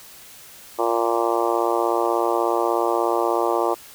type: harmonic tone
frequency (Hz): 116.54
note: A#2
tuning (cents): 0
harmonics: 3 / 4 / 5 / 6 / 7 / 8 / 9 / 10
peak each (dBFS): -24 / -25 / -26 / -27 / -27 / -28 / -29 / -29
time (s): 0.78-3.75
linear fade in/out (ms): 20
effects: white hiss -44 dBFS RMS until 3.94 s